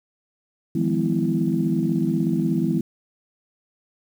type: tone cluster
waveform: sine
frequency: 158.3 / 174.7 / 206.3 / 251.7 / 329.4 Hz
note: D#3 / F3 / G#3 / B3 / E4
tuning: +30 / +1 / -11 / +33 / -1 cents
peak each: -25 dBFS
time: 0.75-2.81 s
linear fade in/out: 5 ms
effects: tanh soft clip ceiling -8 dBFS + 8-bit